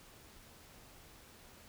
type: silence
effects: pink hiss -58 dBFS RMS until 1.68 s